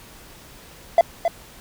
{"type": "tone with echo", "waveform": "triangle", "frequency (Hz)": 676, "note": "E5", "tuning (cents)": 43, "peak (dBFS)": -6, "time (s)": [0.98, 1.01], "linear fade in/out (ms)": 2, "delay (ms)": 270, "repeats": 1, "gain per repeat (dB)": -8, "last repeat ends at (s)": 1.28, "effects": ["tanh soft clip ceiling -2 dBFS", "pink hiss -45 dBFS RMS until 1.6 s"]}